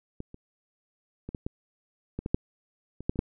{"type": "clicks", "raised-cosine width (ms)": 3, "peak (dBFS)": [-23, -30, -24, -20, -18, -19, -18, -9, -26, -12, -28, -10], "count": 12, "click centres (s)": [0.204, 0.344, 1.29, 1.348, 1.465, 2.19, 2.261, 2.345, 3.006, 3.095, 3.158, 3.191], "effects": []}